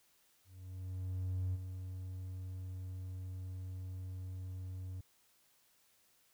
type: tone with ADSR envelope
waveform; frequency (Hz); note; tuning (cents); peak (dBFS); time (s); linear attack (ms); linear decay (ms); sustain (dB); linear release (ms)
triangle; 92.5; F#2; 0; -30; 0.44-5.01; 1100; 29; -9; 6
effects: tanh soft clip ceiling -28 dBFS + white hiss -71 dBFS RMS until 6.33 s